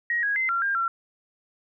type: tone with pitch steps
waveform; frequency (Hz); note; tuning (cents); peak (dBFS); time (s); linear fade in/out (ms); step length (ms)
sine; 1890 / 1652 / 2067 / 1373 / 1603 / 1359; A#6 / G#6 / C7 / F6 / G6 / F6; +23 / -10 / -22 / -30 / +38 / -48; -22; 0.1-0.88; 2; 130
effects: none